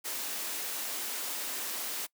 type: high-pass noise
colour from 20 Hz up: white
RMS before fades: -36 dBFS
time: 0.04-2.07 s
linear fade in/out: 20 ms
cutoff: 230 Hz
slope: 24 dB/octave
effects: noise-tail reverb RT60 0.1 s tail -23 dB re dry